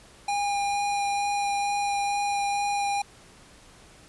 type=tone with vibrato; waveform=square; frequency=810 Hz; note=G#5; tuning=43 cents flat; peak=-25 dBFS; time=0.28-3.02 s; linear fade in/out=5 ms; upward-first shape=sine; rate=2.2 Hz; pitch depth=9 cents each way; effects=pink hiss -52 dBFS RMS until 4.08 s + resampled to 24000 Hz